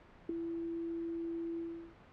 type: tone with ADSR envelope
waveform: sine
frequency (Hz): 334.1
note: E4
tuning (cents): +23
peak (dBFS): -28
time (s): 0.29-1.94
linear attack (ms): 5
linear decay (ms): 5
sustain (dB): -8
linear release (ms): 360
effects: pink hiss -58 dBFS RMS until 2.12 s + low-pass 2000 Hz 12 dB/octave